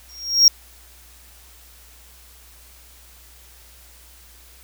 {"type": "tone with exponential growth", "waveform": "triangle", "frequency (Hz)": 5588, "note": "F8", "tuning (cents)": 0, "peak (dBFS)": -4, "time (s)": [0.09, 0.48], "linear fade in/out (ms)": 1, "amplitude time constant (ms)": 84, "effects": ["added 60 Hz sine -49 dBFS peak until 4.63 s", "white hiss -49 dBFS RMS until 4.63 s"]}